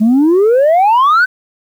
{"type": "exponential sweep", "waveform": "sine", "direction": "up", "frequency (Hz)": [207.7, 1553], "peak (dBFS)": -4, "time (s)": [0, 1.26], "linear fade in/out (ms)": 20, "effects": ["tanh soft clip ceiling -5 dBFS", "7-bit"]}